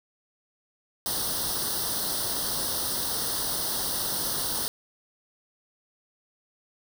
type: noise with comb filter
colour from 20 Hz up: white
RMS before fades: -29 dBFS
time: 1.06-4.68 s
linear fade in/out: 0 ms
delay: 0.21 ms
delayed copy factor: +0.9
effects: none